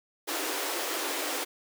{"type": "high-pass noise", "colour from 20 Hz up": "pink", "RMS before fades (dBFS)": -32, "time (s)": [0.27, 1.45], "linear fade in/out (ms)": 20, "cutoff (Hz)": 280, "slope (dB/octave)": 96, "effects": []}